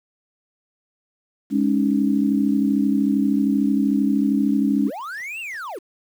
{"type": "chord", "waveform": "sine", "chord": "Ab suspended fourth", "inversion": "none", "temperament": "equal with one note detuned", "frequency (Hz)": [207.7, 277.2, 310.2], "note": ["Ab3", "Db4", "Eb4"], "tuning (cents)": [0, 0, -5], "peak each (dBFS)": [-20, -19, -25], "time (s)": [1.5, 4.91], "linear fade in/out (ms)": 50}
{"type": "linear two-way sweep", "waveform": "triangle", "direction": "up then down", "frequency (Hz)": [293.7, 2817, 293.7], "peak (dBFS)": -27, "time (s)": [4.86, 5.79], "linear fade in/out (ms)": 10, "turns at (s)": 5.4}
{"effects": ["8-bit"]}